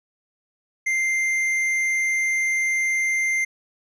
triangle tone with tanh clipping, 2093 Hz, C7, in tune, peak -21 dBFS, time 0.86-3.45 s, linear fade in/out 10 ms, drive 12 dB, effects none

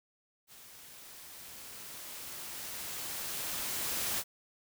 white noise with level ramp, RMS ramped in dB -54 to -33 dBFS, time 0.47-4.24 s, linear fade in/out 50 ms, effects none

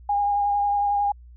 sine tone with vibrato, 814 Hz, G#5, 35 cents flat, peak -19 dBFS, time 0.09-1.12 s, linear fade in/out 5 ms, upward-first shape sine, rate 11 Hz, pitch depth 16 cents each way, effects added 60 Hz sine -43 dBFS peak until 1.36 s

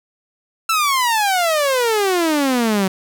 sawtooth exponential sweep, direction down, 1351 to 185.6 Hz, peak -11 dBFS, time 0.69-2.88 s, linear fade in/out 5 ms, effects none

